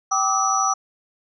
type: tone cluster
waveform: sine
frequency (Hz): 774 / 1168 / 1280 / 5890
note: G5 / D6 / D#6 / F#8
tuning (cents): -22 / -10 / +49 / -9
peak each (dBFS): -23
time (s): 0.11-0.74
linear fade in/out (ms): 10
effects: none